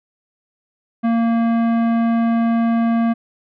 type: tone with tanh clipping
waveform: sine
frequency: 230.5 Hz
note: A#3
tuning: 19 cents flat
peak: -16 dBFS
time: 1.03-3.14 s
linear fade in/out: 20 ms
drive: 15 dB
effects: none